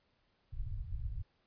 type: low-pass noise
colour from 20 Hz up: pink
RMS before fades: -39 dBFS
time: 0.52-1.23 s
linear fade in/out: 20 ms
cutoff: 120 Hz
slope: 48 dB/octave
effects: pink hiss -75 dBFS RMS until 1.46 s + resampled to 11025 Hz